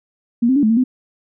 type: tone with pitch steps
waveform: sine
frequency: 235.8 / 262 / 287.8 / 216.8 / 226.8 / 254.8 Hz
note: A#3 / C4 / D4 / A3 / A#3 / C4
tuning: +20 / +2 / -35 / -25 / -47 / -46 cents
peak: -11 dBFS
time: 0.42-0.84 s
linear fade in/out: 10 ms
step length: 70 ms
effects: none